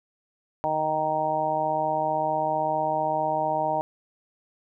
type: harmonic tone with a mistuned harmonic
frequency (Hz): 155.56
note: D#3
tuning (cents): 0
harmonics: 1 / 2 / 3 / 4 / 5 / 6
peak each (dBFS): -38 / -36 / -38 / -27 / -27 / -28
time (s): 0.64-3.81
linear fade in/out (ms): 0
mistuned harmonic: 1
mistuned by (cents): -23
effects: none

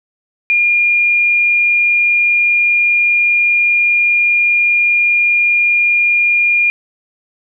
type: tone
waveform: sine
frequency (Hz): 2415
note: D7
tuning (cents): +48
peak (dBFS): -9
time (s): 0.5-6.7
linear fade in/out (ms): 0
effects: none

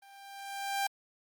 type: tone with level ramp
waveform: sawtooth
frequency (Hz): 792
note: G5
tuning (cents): +18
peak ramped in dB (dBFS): -51 to -24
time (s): 0.02-0.87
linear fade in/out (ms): 5
effects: Opus 32 kbps

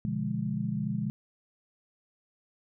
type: chord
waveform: sine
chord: B diminished seventh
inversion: none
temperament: equal with one note detuned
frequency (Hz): 123.47 / 146.83 / 173.51 / 207.7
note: B2 / D3 / F3 / Ab3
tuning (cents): 0 / 0 / -11 / 0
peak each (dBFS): -35 / -35 / -35 / -32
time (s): 0.05-1.1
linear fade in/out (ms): 0
effects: none

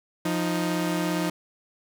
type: tone pair together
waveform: sawtooth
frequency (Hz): 174.61 / 311.7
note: F3 / D#4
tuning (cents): 0 / +3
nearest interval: minor seventh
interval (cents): 1003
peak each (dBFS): -23 / -23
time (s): 0.25-1.3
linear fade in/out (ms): 5
effects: none

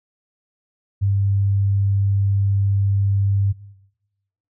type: tone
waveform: sine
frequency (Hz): 99.2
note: G2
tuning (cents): +21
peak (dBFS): -15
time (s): 1.01-3.53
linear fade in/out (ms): 20
effects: noise-tail reverb RT60 1.0 s tail -21 dB re dry

